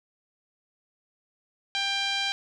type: tone with low-pass filter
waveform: 5% pulse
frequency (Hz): 792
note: G5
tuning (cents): +18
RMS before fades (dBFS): -28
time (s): 1.75-2.32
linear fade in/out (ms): 0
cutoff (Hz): 3600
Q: 1.8
effects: none